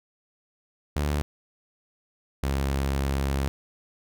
sawtooth tone pair in turn, 73.42 / 68.42 Hz, D2 / C#2, 0 / -22 cents, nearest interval minor second, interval 122 cents, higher first, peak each -20 dBFS, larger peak neither, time 0.96-1.22 / 2.43-3.48 s, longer second, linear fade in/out 0 ms, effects none

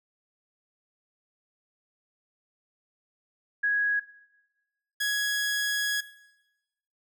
sine / sawtooth tone pair in turn, 1661.2 / 1668.6 Hz, G#6 / G#6, 0 / +8 cents, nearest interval unison, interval 8 cents, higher second, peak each -22 dBFS, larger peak neither, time 3.63-4 / 5-6.01 s, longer second, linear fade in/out 10 ms, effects noise-tail reverb RT60 1.0 s tail -18 dB re dry

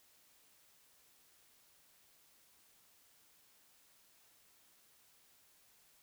silence, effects white hiss -68 dBFS RMS until 6.02 s

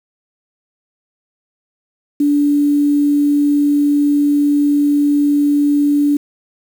sine tone with quantisation, 289.8 Hz, D4, 23 cents flat, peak -10 dBFS, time 2.2-6.17 s, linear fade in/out 5 ms, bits 6, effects none

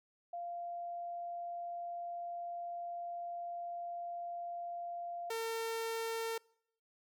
sine / sawtooth tone pair in turn, 694 / 453.8 Hz, F5 / A#4, -11 / -47 cents, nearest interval perfect fifth, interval 736 cents, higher first, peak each -39 / -32 dBFS, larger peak second, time 0.33-5.3 / 5.3-6.38 s, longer first, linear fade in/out 5 ms, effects noise-tail reverb RT60 0.7 s tail -26 dB re dry

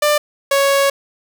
sawtooth tone pair in turn, 594 / 554.9 Hz, D5 / C#5, +20 / +2 cents, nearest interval minor second, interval 118 cents, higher first, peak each -8 dBFS, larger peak neither, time 0.02-0.18 / 0.51-0.9 s, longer second, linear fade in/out 5 ms, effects none

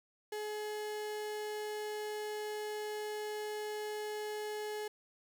35% pulse tone, 423.4 Hz, G#4, 33 cents sharp, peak -36 dBFS, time 0.32-4.88 s, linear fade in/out 5 ms, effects none

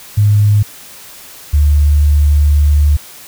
sine tone pair in turn, 103.83 / 73.42 Hz, G#2 / D2, 0 / 0 cents, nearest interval tritone, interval 600 cents, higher first, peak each -6 dBFS, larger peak neither, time 0.17-0.63 / 1.53-2.97 s, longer second, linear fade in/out 10 ms, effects white hiss -35 dBFS RMS until 3.27 s

